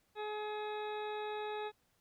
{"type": "harmonic tone", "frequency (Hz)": 423, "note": "G#4", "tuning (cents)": 32, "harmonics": [1, 2, 3, 4, 5, 6, 8, 9], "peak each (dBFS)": [-40, -42, -51, -51, -58, -52, -58, -53], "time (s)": [0.15, 1.72], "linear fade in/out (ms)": 50, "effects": ["pink hiss -75 dBFS RMS until 2 s"]}